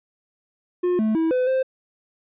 triangle tone with pitch steps, 357.5 / 217.9 / 324.3 / 506 / 523 Hz, F4 / A3 / E4 / B4 / C5, +41 / -17 / -28 / +42 / -1 cents, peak -16 dBFS, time 0.83-1.63 s, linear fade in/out 10 ms, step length 160 ms, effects resampled to 8000 Hz

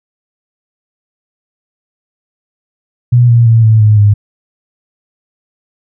sine tone with pitch steps, 121.8 / 117.86 / 114.04 / 110.34 / 106.77 / 103.31 Hz, B2 / A#2 / A#2 / A2 / G#2 / G#2, -24 / +19 / -38 / +5 / +48 / -9 cents, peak -3 dBFS, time 3.12-4.14 s, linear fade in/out 10 ms, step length 170 ms, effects none

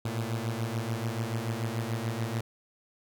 sawtooth beating tone pair, 110.6 / 117.5 Hz, A2 / A#2, +9 / +14 cents, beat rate 6.9 Hz, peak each -29 dBFS, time 0.05-2.41 s, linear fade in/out 5 ms, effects none

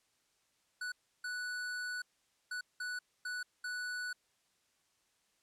square tone bursts at uneven times, 1480 Hz, F#6, in tune, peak -38 dBFS, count 6, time 0.81-0.92 / 1.24-2.02 / 2.51-2.61 / 2.8-2.99 / 3.25-3.43 / 3.64-4.13 s, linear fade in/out 5 ms, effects white hiss -75 dBFS RMS until 5.42 s + low-pass 9000 Hz 12 dB/octave

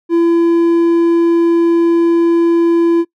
triangle tone, 337.4 Hz, E4, 40 cents sharp, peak -6 dBFS, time 0.09-3.05 s, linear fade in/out 50 ms, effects noise-tail reverb RT60 0.1 s tail -23 dB re dry

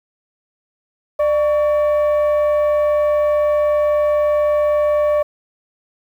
sine tone pair together, 596 / 1126.2 Hz, D5 / C#6, +25 / +27 cents, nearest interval major seventh, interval 1102 cents, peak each -11 / -22 dBFS, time 1.19-5.23 s, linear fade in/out 10 ms, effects tanh soft clip ceiling -11 dBFS + 8-bit

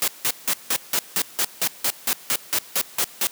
white noise bursts, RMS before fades -21 dBFS, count 15, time 0.02-3.27 s, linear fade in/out 0 ms, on 58 ms, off 170 ms, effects white hiss -44 dBFS RMS until 3.31 s + high-pass 150 Hz 12 dB/octave

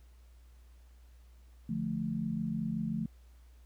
sine chord, D minor, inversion none, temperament equal, 146.83 / 174.61 / 220 Hz, D3 / F3 / A3, 0 / 0 / 0 cents, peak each -39 / -36 / -34 dBFS, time 1.69-3.06 s, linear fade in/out 5 ms, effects added 60 Hz sine -54 dBFS peak until 3.65 s + pink hiss -70 dBFS RMS until 3.65 s

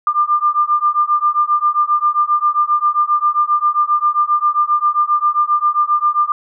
sine beating tone pair, 1194 / 1201.5 Hz, D6 / D6, +28 / +39 cents, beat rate 7.5 Hz, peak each -15 dBFS, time 0.07-6.32 s, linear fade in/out 2 ms, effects none

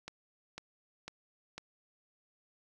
click train, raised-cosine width 0.2 ms, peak -25 dBFS, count 4, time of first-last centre 0.08-1.58 s, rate 2 Hz, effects none

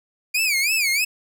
sawtooth tone with vibrato, 2370 Hz, D7, 15 cents sharp, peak -15 dBFS, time 0.34-1.05 s, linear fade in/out 10 ms, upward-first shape sine, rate 3.1 Hz, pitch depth 190 cents each way, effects none

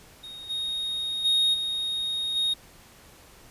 triangle tone with level steps, 3729 Hz, A#7, in tune, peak -37 / -26 / -18 / -25 / -21 dBFS, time 0.23-2.54 s, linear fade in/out 10 ms, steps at 0.49 / 1.24 / 1.53 / 2.35 s, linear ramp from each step 20 ms, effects pink hiss -52 dBFS RMS until 3.5 s + resampled to 32000 Hz

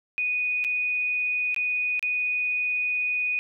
sine tone with dropouts, 2479 Hz, D#7, 7 cents flat, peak -23 dBFS, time 0.18-3.39 s, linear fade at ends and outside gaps 0 ms, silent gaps 0.641-0.647 / 1.545-1.563 / 1.994-2.027 s, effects none

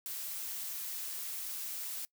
blue noise, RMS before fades -40 dBFS, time 0.06-2.05 s, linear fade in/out 0 ms, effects noise-tail reverb RT60 0.1 s tail -23 dB re dry

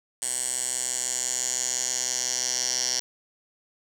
10% pulse tone with band-pass filter sweep, 125.9 Hz, B2, 34 cents sharp, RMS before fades -28 dBFS, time 0.22-3 s, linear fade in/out 2 ms, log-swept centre 8400 to 5600 Hz, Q 5.7, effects none

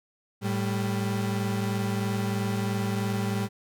35% pulse tone pair together, 110 / 196.96 Hz, A2 / G3, 0 / +8 cents, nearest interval minor seventh, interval 1008 cents, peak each -27 dBFS, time 0.41-3.49 s, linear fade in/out 50 ms, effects none

